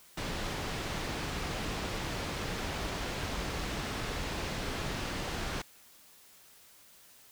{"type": "low-pass noise", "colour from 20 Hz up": "pink", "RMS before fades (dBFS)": -36, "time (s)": [0.17, 5.62], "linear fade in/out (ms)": 5, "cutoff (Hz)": 5300, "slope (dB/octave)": 12, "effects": ["white hiss -58 dBFS RMS until 7.31 s"]}